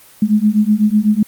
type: beating tone pair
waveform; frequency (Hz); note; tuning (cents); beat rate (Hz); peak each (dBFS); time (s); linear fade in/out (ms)
sine; 207.7 / 215.7; G#3 / A3; 0 / -34; 8; -13; 0.22-1.23; 5
effects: white hiss -44 dBFS RMS until 1.27 s + Opus 24 kbps